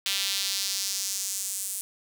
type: tone with high-pass filter sweep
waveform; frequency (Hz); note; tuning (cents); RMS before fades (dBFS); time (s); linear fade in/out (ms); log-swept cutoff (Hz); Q
sawtooth; 196; G3; 0; -30; 0.06-1.81; 0; 3300 to 9100; 1.8
effects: none